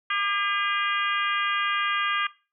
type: harmonic tone with a mistuned harmonic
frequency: 404.9 Hz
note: G#4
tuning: 44 cents flat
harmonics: 3 / 4 / 5 / 6 / 7 / 8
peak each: -27 / -29 / -31 / -33 / -34 / -35 dBFS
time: 0.1-2.27 s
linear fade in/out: 5 ms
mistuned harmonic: 3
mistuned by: -21 cents
effects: noise-tail reverb RT60 0.3 s tail -18 dB re dry